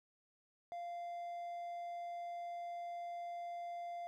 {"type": "tone", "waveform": "triangle", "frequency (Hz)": 694, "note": "F5", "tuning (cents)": -11, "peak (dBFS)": -40, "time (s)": [0.72, 4.07], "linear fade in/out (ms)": 0, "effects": []}